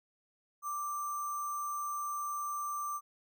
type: tone with sample-and-hold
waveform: sine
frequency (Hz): 1174.7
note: D6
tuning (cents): 0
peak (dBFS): -34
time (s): 0.62-3.01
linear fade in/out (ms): 50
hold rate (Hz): 7350
effects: none